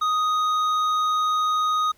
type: tone with hard clipping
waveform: sine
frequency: 1247 Hz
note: D#6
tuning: 3 cents sharp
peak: -21 dBFS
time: 0.01-1.92 s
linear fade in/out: 10 ms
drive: 7 dB
effects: pink hiss -59 dBFS RMS until 1.97 s